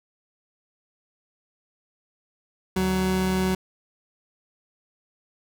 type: tone pair together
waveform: 30% pulse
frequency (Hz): 74.17 / 186.9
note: D2 / F#3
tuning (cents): +18 / +18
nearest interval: octave + major third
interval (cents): 1600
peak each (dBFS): -29 / -19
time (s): 2.76-3.55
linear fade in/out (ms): 5
effects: none